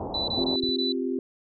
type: low-pass noise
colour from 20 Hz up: white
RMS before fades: -33 dBFS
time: 0-0.56 s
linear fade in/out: 2 ms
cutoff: 890 Hz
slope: 48 dB/octave
type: tone bursts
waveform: sine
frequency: 3981 Hz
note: B7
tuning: 13 cents sharp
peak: -26 dBFS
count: 5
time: 0.14-0.924 s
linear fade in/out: 5 ms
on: 140 ms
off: 21 ms
type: chord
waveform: sine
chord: C suspended fourth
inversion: none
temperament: equal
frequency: 261.6 / 349.2 / 392 Hz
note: C4 / F4 / G4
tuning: 0 / 0 / 0 cents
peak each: -28 / -31 / -31 dBFS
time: 0.37-1.19 s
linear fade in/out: 2 ms
type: clicks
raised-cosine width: 3 ms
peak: -23 / -28 dBFS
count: 2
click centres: 0.637 / 0.691 s
effects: none